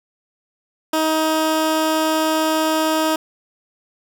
15% pulse tone, 315.5 Hz, D#4, 24 cents sharp, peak -10 dBFS, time 0.93-3.16 s, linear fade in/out 5 ms, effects none

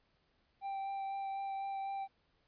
triangle tone with vibrato, 784 Hz, G5, in tune, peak -35 dBFS, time 0.61-2.08 s, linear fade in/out 50 ms, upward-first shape sine, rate 4 Hz, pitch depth 11 cents each way, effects pink hiss -75 dBFS RMS until 2.47 s + resampled to 11025 Hz

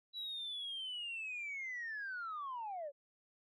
sine linear sweep, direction down, 3951 to 540 Hz, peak -39 dBFS, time 0.13-2.92 s, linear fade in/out 50 ms, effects tanh soft clip ceiling -37 dBFS

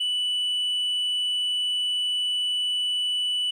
sine tone, 2969 Hz, F#7, 5 cents sharp, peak -20 dBFS, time 0-3.51 s, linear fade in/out 10 ms, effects tanh soft clip ceiling -22 dBFS + 10-bit

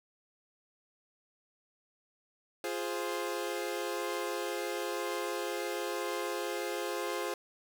sawtooth chord, F minor, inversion none, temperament equal, 349.2 / 415.3 / 523.3 Hz, F4 / Ab4 / C5, 0 / 0 / 0 cents, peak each -34 dBFS, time 2.64-7.34 s, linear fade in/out 2 ms, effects none

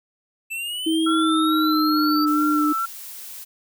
square linear sweep, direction up, 2637 to 4668 Hz, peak -27 dBFS, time 0.5-2.26 s, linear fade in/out 20 ms
sine tone with pitch glide, 322.1 to 300.5 Hz, E4 to D4, -40 to +40 cents, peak -18 dBFS, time 0.86-2.73 s, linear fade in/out 10 ms, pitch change -120 cents, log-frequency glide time 1.1-2.15 s
sine tone with vibrato, 1344 Hz, E6, 33 cents sharp, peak -21 dBFS, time 1.06-2.86 s, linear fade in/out 10 ms, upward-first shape sine, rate 2.3 Hz, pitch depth 37 cents each way
blue noise, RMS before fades -37 dBFS, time 2.26-3.45 s, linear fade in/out 20 ms
effects none

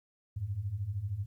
sine beating tone pair, 91.6 / 104.6 Hz, F#2 / G#2, -17 / +13 cents, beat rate 13 Hz, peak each -38 / -34 dBFS, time 0.36-1.26 s, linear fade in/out 10 ms, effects 12-bit

